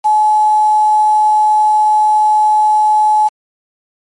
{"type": "tone with quantisation", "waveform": "sine", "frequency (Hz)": 853, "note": "G#5", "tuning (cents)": 46, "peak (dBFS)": -7, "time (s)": [0.04, 3.29], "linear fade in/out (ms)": 20, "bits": 5, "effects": ["MP3 48 kbps"]}